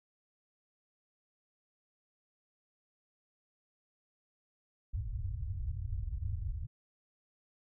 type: low-pass noise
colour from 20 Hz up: white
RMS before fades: -37 dBFS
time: 4.93-6.67 s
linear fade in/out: 10 ms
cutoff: 110 Hz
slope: 48 dB/octave
effects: none